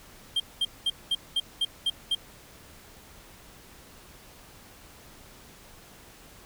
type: tone bursts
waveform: triangle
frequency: 3183 Hz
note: G7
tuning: 26 cents sharp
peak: -21 dBFS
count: 8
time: 0.36-2.15 s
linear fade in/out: 5 ms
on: 40 ms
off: 210 ms
effects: pink hiss -51 dBFS RMS until 6.45 s